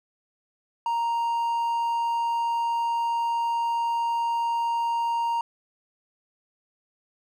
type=tone; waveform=triangle; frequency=932.3 Hz; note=A#5; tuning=in tune; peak=-21 dBFS; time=0.86-5.41 s; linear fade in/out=2 ms; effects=none